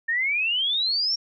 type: exponential sweep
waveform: sine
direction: up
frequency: 1786 to 5600 Hz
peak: -21 dBFS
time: 0.08-1.16 s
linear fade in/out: 10 ms
effects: none